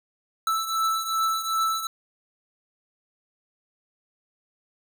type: beating tone pair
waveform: square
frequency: 1318.5 / 1321.1 Hz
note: E6 / E6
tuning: 0 / +3 cents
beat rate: 2.6 Hz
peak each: -25 / -30 dBFS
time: 0.47-1.87 s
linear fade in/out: 2 ms
effects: none